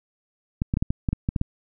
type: clicks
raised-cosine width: 5 ms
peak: -10 dBFS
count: 10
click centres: 0.619 / 0.739 / 0.771 / 0.825 / 0.905 / 1.088 / 1.13 / 1.289 / 1.362 / 1.414 s
effects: none